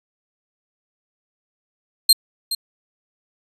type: tone with echo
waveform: sawtooth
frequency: 4186 Hz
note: C8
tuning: in tune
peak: -5 dBFS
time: 2.09-2.13 s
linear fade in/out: 5 ms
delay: 420 ms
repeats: 1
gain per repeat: -13 dB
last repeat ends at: 2.55 s
effects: resampled to 32000 Hz